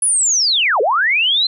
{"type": "linear two-way sweep", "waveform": "sine", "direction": "down then up", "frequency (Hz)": [10320, 392, 4163], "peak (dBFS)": -12, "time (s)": [0.02, 1.47], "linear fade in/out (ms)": 5, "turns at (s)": 0.81, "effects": []}